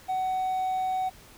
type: tone with hard clipping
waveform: triangle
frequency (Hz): 750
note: F#5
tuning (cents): +23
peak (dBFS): -26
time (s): 0.08-1.1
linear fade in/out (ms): 20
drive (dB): 5
effects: pink hiss -52 dBFS RMS until 1.37 s